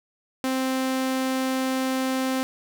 sawtooth tone, 261.6 Hz, C4, in tune, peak -19 dBFS, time 0.44-2.43 s, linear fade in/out 0 ms, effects 10-bit

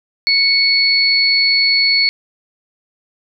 sine tone pair together, 2218 / 4405 Hz, C#7 / C#8, 0 / -12 cents, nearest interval octave, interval 1188 cents, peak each -15 / -12 dBFS, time 0.27-2.09 s, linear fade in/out 0 ms, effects none

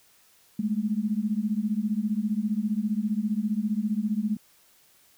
sine beating tone pair, 204.7 / 219.7 Hz, G#3 / A3, -25 / -2 cents, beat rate 15 Hz, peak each -27 dBFS, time 0.59-4.37 s, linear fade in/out 5 ms, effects white hiss -60 dBFS RMS until 5.17 s

